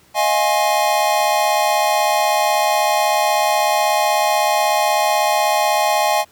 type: chord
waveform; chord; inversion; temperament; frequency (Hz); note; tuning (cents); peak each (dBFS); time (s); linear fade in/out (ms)
square; F minor seventh; third; equal with one note detuned; 622.3 / 698.5 / 830.6 / 1072.2; Eb5 / F5 / Ab5 / C6; 0 / 0 / 0 / +42; -21 / -22 / -18 / -24; 0.14-6.25; 50
effects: pink hiss -52 dBFS RMS until 6.31 s + high-pass 80 Hz 12 dB/octave